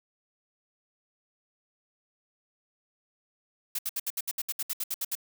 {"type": "noise bursts", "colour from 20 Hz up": "blue", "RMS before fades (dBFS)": -31, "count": 14, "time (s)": [3.75, 5.153], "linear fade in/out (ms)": 5, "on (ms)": 38, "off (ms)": 67, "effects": []}